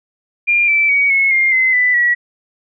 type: tone with pitch steps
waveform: sine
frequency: 2400 / 2326 / 2255 / 2186 / 2118 / 2053 / 1990.4 / 1929.2 Hz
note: D7 / D7 / C#7 / C#7 / C7 / C7 / B6 / B6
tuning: +37 / -17 / +29 / -25 / +21 / -33 / +13 / -41 cents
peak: -10 dBFS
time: 0.47-2.15 s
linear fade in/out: 20 ms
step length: 210 ms
effects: none